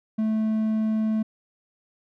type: tone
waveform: triangle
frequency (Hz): 218.3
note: A3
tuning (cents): -13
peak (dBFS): -19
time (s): 0.18-1.23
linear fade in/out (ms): 10
effects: none